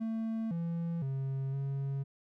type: tone with pitch steps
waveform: triangle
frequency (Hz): 223.8 / 168.4 / 135 / 137.6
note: A3 / E3 / C#3 / C#3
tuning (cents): +30 / +37 / -45 / -12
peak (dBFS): -30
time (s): 0-2.04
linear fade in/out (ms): 20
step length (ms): 510
effects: none